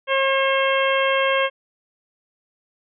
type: harmonic tone with a mistuned harmonic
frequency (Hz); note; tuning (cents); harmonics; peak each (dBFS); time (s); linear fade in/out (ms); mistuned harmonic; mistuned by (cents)
539; C#5; -49; 1 / 2 / 3 / 4 / 5 / 6; -20 / -23 / -25 / -26 / -27 / -28; 0.07-1.5; 50; 6; -18
effects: none